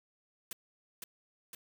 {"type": "noise with echo", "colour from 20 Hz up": "white", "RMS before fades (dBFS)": -41, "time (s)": [0.51, 0.53], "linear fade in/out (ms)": 2, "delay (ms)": 510, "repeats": 2, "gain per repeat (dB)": -3, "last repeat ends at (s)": 1.55, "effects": []}